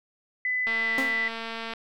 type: tone with pitch glide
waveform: sine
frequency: 2005 to 1990 Hz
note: B6 to B6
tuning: +26 to +13 cents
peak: -24 dBFS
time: 0.45-1.28 s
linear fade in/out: 2 ms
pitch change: -13 cents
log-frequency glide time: 0.83-0.93 s
type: click train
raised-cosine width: 0.3 ms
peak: -19 dBFS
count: 243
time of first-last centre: 0.67-1.736 s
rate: 227 Hz
type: tone with exponential decay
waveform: sawtooth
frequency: 265.5 Hz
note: C4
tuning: 25 cents sharp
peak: -21 dBFS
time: 0.98-1.26 s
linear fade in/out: 2 ms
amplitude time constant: 59 ms
effects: none